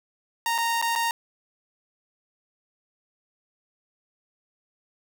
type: tone with dropouts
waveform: sawtooth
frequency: 927 Hz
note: A#5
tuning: 10 cents flat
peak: -19 dBFS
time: 0.46-1.11 s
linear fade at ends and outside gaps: 1 ms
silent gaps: 0.58-0.584 / 0.815-0.824 / 0.953-0.959 s
effects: 8-bit